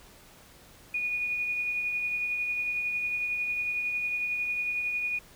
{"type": "tone with tremolo", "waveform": "sine", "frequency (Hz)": 2457, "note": "D#7", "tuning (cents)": -22, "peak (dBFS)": -26, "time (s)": [0.94, 5.19], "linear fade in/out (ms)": 5, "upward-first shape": "triangle", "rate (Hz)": 11, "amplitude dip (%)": 35, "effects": ["pink hiss -54 dBFS RMS until 5.35 s"]}